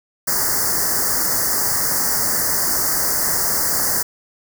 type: band-stop noise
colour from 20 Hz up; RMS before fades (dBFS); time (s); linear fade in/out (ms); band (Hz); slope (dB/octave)
white; -19; 0.27-4.03; 10; 2000 to 4600; 96
effects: none